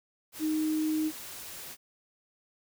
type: tone in noise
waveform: sine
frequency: 311.1 Hz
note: D#4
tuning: in tune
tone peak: -26 dBFS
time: 0.39-1.12 s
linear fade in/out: 50 ms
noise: white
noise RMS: -43 dBFS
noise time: 0.32-1.77 s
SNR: +14 dB
effects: none